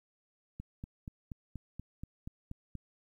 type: click train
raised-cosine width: 5 ms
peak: -29 dBFS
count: 10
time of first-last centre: 0.6-2.753 s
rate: 4.18 Hz
effects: 11-bit